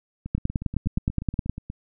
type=two click trains; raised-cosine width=5 ms; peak=-10 / -20 dBFS; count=12 / 13; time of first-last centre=0.35-1.496 / 0.26-1.701 s; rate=9.6 / 8.33 Hz; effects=none